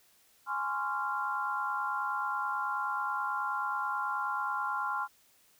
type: chord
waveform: sine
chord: Db major seventh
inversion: second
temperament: just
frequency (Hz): 831.5 / 1039.4 / 1108.7 / 1385.9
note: Ab5 / C6 / Db6 / F6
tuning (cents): +2 / -12 / 0 / -14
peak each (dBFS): -37 / -35 / -40 / -34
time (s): 0.46-5.08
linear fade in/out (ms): 50
effects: white hiss -65 dBFS RMS until 5.59 s